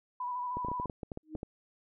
sine tone with vibrato, 987.8 Hz, B5, in tune, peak -33 dBFS, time 0.2-0.86 s, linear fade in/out 5 ms, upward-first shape square, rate 13 Hz, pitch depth 23 cents each way
clicks, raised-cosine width 2 ms, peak -25 dBFS, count 12, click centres 0.57 / 0.648 / 0.685 / 0.716 / 0.799 / 0.857 / 0.898 / 1.032 / 1.118 / 1.174 / 1.352 / 1.431 s
sine tone with exponential growth, 311.1 Hz, D#4, in tune, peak -34 dBFS, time 1.23-1.36 s, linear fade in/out 2 ms, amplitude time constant 27 ms
effects none

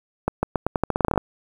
accelerating click train, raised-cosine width 1 ms, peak -6 dBFS, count 15, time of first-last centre 0.28-1.177 s, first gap 150 ms, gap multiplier 0.85, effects 7-bit

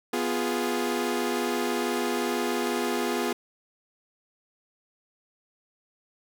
sawtooth chord, F diminished, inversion second, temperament equal, 246.9 / 349.2 / 415.3 Hz, Cb4 / F4 / Ab4, 0 / 0 / 0 cents, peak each -26 dBFS, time 0.13-3.33 s, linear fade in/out 5 ms, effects none

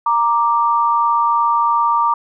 sine tone pair together, 934 / 1176.8 Hz, A#5 / D6, +3 / +3 cents, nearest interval major third, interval 400 cents, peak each -15 dBFS, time 0.06-2.14 s, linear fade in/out 5 ms, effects none

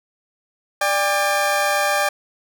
20% pulse tone pair together, 590 / 802.6 Hz, D5 / G5, +8 / +41 cents, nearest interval perfect fourth, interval 533 cents, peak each -15 dBFS, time 0.81-2.09 s, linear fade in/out 5 ms, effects none

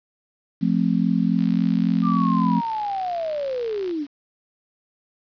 sine chord, F major, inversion none, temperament just, 174.61 / 218.3 / 261.9 Hz, F3 / A3 / C4, 0 / -13 / +2 cents, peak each -21 / -21 / -23 dBFS, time 0.61-2.61 s, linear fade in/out 20 ms
click train, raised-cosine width 0.2 ms, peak -23 dBFS, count 153, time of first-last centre 1.39-3.911 s, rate 60.3 Hz
sine linear sweep, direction down, 1204 to 273.2 Hz, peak -23 dBFS, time 2.02-4.07 s, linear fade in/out 50 ms
effects resampled to 11025 Hz + 8-bit

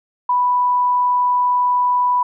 sine tone, 987.8 Hz, B5, in tune, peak -13 dBFS, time 0.29-2.23 s, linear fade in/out 5 ms, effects none

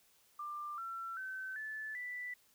sine tone with pitch steps, 1189 / 1350.1 / 1533.1 / 1740.8 / 1976.7 Hz, D6 / E6 / G6 / A6 / B6, +21 / +41 / -39 / -19 / +1 cents, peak -40 dBFS, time 0.39-2.34 s, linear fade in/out 5 ms, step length 390 ms, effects white hiss -69 dBFS RMS until 2.54 s

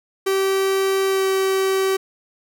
45% pulse tone with pitch glide, 386.6 to 383.9 Hz, G4 to G4, -24 to -36 cents, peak -17 dBFS, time 0.26-1.97 s, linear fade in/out 10 ms, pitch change -12 cents, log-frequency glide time 1.08-1.25 s, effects none

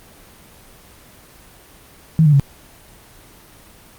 sine tone with pitch steps, 159.9 / 149.19 / 139.2 Hz, D#3 / D3 / C#3, +48 / +28 / +8 cents, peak -8 dBFS, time 2.19-2.397 s, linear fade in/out 0 ms, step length 69 ms, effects pink hiss -45 dBFS RMS until 3.98 s + Opus 24 kbps

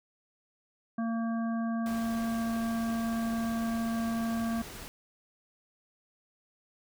harmonic tone, 228.4 Hz, A#3, 35 cents flat, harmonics 1 / 3 / 5 / 7, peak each -29 / -39 / -43 / -46 dBFS, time 0.98-4.62 s, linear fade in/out 5 ms
pink noise, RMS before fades -44 dBFS, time 1.86-4.88 s, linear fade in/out 0 ms
effects none

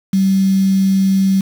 sine tone with quantisation, 192.6 Hz, G3, 30 cents flat, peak -10 dBFS, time 0.13-1.41 s, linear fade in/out 5 ms, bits 5, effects none

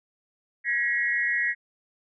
sine tone with amplitude modulation, 1909 Hz, A#6, 41 cents sharp, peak -18 dBFS, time 0.64-1.55 s, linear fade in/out 50 ms, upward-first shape sine, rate 246 Hz, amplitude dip 100%, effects none

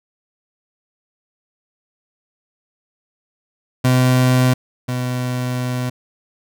30% pulse tone pair in turn, 127.3 / 125.4 Hz, C3 / B2, -47 / +27 cents, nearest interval unison, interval 26 cents, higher first, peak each -9 / -17 dBFS, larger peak first, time 3.84-4.54 / 4.88-5.9 s, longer second, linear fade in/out 10 ms, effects none

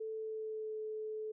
sine tone with pitch glide, 440 to 432.7 Hz, A4 to A4, 0 to -29 cents, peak -38 dBFS, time 0-1.32 s, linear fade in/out 10 ms, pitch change -29 cents, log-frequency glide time 0.12-0.79 s, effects none

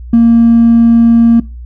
sine tone with hard clipping, 231.8 Hz, A#3, 10 cents flat, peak -3 dBFS, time 0.13-1.4 s, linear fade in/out 5 ms, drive 1 dB, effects noise-tail reverb RT60 0.3 s tail -21 dB re dry + added 60 Hz sine -24 dBFS peak until 1.65 s

